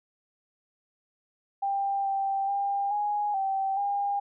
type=tone with pitch steps; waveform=sine; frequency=792 / 784 / 799 / 829 / 776 / 806 Hz; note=G5 / G5 / G5 / G#5 / G5 / G5; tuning=+18 / 0 / +33 / -3 / -18 / +48 cents; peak=-25 dBFS; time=1.62-4.2 s; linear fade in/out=10 ms; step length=430 ms; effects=none